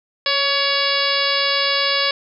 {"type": "harmonic tone with a mistuned harmonic", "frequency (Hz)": 563, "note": "C#5", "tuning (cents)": 27, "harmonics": [1, 2, 3, 4, 5, 6, 7, 8, 9], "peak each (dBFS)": [-25, -25, -25, -25, -25, -25, -25, -25, -25], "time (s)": [0.26, 2.11], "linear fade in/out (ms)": 2, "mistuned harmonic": 1, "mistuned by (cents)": -26, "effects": []}